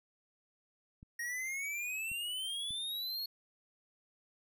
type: clicks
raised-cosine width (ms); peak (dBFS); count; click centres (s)
5; -40; 3; 1.029 / 2.116 / 2.707
type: exponential sweep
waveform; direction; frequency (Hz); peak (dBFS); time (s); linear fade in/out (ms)
square; up; 1864.7 to 4359; -37; 1.19-3.26; 5
effects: none